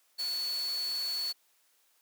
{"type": "tone in noise", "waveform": "sine", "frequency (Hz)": 4425, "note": "C#8", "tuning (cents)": -4, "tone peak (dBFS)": -31, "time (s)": [0.18, 1.33], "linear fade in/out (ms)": 20, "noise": "white", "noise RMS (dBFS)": -44, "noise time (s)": [0.18, 1.33], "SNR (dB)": 10, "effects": ["white hiss -69 dBFS RMS until 2.01 s", "high-pass 400 Hz 12 dB/octave"]}